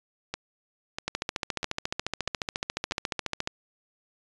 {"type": "two click trains", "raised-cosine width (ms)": 0.2, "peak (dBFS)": [-14, -11], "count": [5, 35], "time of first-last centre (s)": [[0.34, 2.921], [1.08, 3.474]], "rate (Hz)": [1.55, 14.2], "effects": ["resampled to 22050 Hz"]}